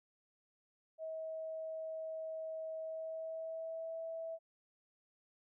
sine tone with pitch glide, 640 to 654.2 Hz, D#5 to E5, +49 to -13 cents, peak -40 dBFS, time 0.98-4.39 s, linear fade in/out 50 ms, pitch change +38 cents, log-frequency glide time 2.79-3.99 s, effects none

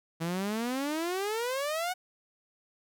sawtooth exponential sweep, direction up, 160.6 to 748 Hz, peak -26 dBFS, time 0.2-1.94 s, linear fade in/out 20 ms, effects none

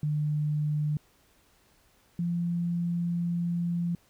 sine tone pair in turn, 150 / 172.15 Hz, D3 / F3, +37 / -25 cents, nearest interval major second, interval 238 cents, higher second, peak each -25 / -26 dBFS, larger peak first, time 0.03-0.97 / 2.19-3.95 s, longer second, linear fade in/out 2 ms, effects pink hiss -64 dBFS RMS until 4.09 s

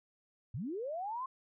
sine linear sweep, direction up, 92.4 to 1078 Hz, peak -36 dBFS, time 0.54-1.26 s, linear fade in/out 5 ms, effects none

